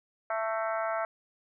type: harmonic tone with a mistuned harmonic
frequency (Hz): 221.8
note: A3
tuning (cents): +14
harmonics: 3 / 4 / 5 / 6 / 7 / 8 / 9 / 10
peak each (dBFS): -31 / -37 / -39 / -35 / -40 / -48 / -46 / -48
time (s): 0.3-1.05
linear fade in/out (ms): 2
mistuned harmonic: 8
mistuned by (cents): +71
effects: none